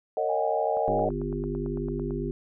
sine chord, D# minor seventh, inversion second, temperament equal with one note detuned, 456.3 / 554.4 / 622.3 / 740 Hz, A#4 / C#5 / D#5 / F#5, -37 / 0 / 0 / 0 cents, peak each -30 / -31 / -28 / -30 dBFS, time 0.17-1.09 s, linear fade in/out 2 ms
sine tone, 813 Hz, G#5, 37 cents flat, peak -30 dBFS, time 0.29-1.05 s, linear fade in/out 5 ms
click train, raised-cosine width 1 ms, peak -30 dBFS, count 13, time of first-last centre 0.77-2.108 s, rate 8.97 Hz
harmonic tone, 50 Hz, G1, 35 cents sharp, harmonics 1 / 3 / 5 / 7 / 8, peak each -34 / -34 / -34 / -34 / -34 dBFS, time 0.88-2.31 s, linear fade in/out 0 ms
effects none

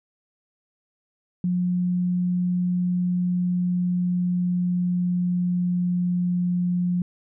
sine tone with pitch glide, 179 to 177.66 Hz, F3 to F3, +43 to +30 cents, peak -20 dBFS, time 1.44-7.02 s, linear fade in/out 2 ms, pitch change -13 cents, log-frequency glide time 2.96-6.52 s, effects none

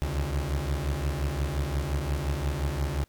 30% pulse beating tone pair, 68.1 / 73.8 Hz, C#2 / D2, -30 / +9 cents, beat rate 5.7 Hz, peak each -27 dBFS, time 0.02-3.04 s, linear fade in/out 0 ms, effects pink hiss -66 dBFS RMS until 3.08 s

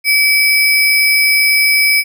sine tone with sample-and-hold, 2294 Hz, D7, 41 cents flat, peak -8 dBFS, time 0.04-2.04 s, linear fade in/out 50 ms, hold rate 7350 Hz, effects none

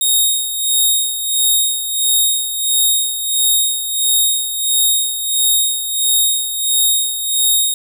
10% pulse tone with tremolo, 3729 Hz, A#7, in tune, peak -3 dBFS, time 0.01-7.74 s, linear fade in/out 2 ms, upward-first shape sine, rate 1.5 Hz, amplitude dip 65%, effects none

